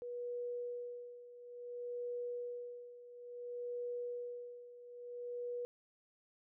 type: tone with tremolo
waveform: sine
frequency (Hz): 485.2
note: B4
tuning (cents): -31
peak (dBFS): -38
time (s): 0.02-5.65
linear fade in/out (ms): 0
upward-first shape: sine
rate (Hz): 0.58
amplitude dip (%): 80
effects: none